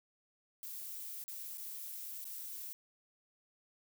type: noise with dropouts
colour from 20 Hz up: violet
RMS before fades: -45 dBFS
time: 0.63-2.73 s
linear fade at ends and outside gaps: 0 ms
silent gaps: 1.239-1.28 / 1.574-1.581 / 2.243-2.253 s
effects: none